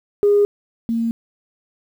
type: tone pair in turn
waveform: sine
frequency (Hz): 409.2 / 229.7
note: G#4 / A#3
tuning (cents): -26 / -25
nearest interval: minor seventh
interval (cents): 999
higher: first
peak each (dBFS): -10 / -17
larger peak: first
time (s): 0.23-0.45 / 0.89-1.11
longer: neither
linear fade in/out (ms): 0
effects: tanh soft clip ceiling -6 dBFS + 8-bit